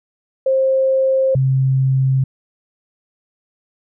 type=tone pair in turn; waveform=sine; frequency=530 / 132.76 Hz; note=C5 / C3; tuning=+22 / +26 cents; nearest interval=2 octaves; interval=2396 cents; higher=first; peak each=-12 dBFS; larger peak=neither; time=0.46-1.35 / 1.35-2.24 s; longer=neither; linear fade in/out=5 ms; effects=none